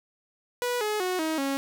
sawtooth tone with pitch steps, 489.3 / 423.5 / 366.6 / 317.3 / 274.6 Hz, B4 / G#4 / F#4 / D#4 / C#4, -16 / +34 / -16 / +34 / -16 cents, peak -22 dBFS, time 0.62-1.57 s, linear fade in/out 0 ms, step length 190 ms, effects none

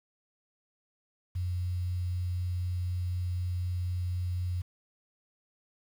sine tone with quantisation, 89.6 Hz, F2, 45 cents sharp, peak -29 dBFS, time 1.35-4.62 s, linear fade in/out 10 ms, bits 9, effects none

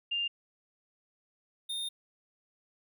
sine / square tone pair in turn, 2800 / 3653 Hz, F7 / A#7, +4 / -36 cents, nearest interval perfect fourth, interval 460 cents, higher second, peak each -29 / -34 dBFS, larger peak first, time 0.11-0.28 / 1.69-1.89 s, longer second, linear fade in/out 10 ms, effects none

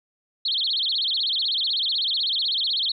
sine tone with vibrato, 3700 Hz, A#7, 14 cents flat, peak -21 dBFS, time 0.45-2.92 s, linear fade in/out 5 ms, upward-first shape sine, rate 16 Hz, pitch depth 300 cents each way, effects none

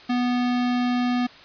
square tone, 246.1 Hz, B3, 6 cents flat, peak -21 dBFS, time 0.09-1.27 s, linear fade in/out 10 ms, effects white hiss -46 dBFS RMS until 1.44 s + resampled to 11025 Hz

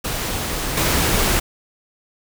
pink noise with level steps, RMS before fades -24 / -18 dBFS, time 0.04-1.4 s, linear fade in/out 10 ms, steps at 0.77 s, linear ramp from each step 5 ms, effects none

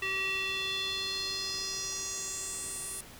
square tone with band-pass filter sweep, 384.2 Hz, G4, 35 cents flat, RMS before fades -35 dBFS, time 0.02-3.01 s, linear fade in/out 5 ms, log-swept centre 2400 to 10000 Hz, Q 4.2, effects pink hiss -50 dBFS RMS until 3.19 s

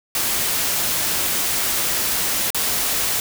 white noise with dropouts, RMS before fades -21 dBFS, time 0.15-3.2 s, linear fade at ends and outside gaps 1 ms, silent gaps 2.504-2.546 s, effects none

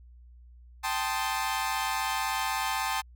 sawtooth chord, A half-diminished seventh, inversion third, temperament equal, 784 / 880 / 1046.5 / 1244.5 Hz, G5 / A5 / C6 / Eb6, 0 / 0 / 0 / 0 cents, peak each -30 / -28 / -30 / -33 dBFS, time 0.83-3.02 s, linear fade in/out 20 ms, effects added 60 Hz sine -49 dBFS peak until 3.15 s

